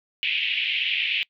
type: band-pass noise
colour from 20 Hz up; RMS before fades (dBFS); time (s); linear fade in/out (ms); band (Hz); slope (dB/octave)
white; -25; 0.23-1.23; 0; 2300 to 3100; 48
effects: noise-tail reverb RT60 0.1 s tail -24 dB re dry